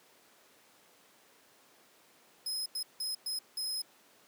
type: tone bursts at uneven times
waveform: sawtooth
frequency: 5110 Hz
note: D#8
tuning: 45 cents sharp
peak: -31 dBFS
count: 5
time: 2.46-2.66 / 2.75-2.83 / 3-3.15 / 3.26-3.39 / 3.57-3.82 s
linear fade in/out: 5 ms
effects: pink hiss -62 dBFS RMS until 4.27 s + high-pass 300 Hz 12 dB/octave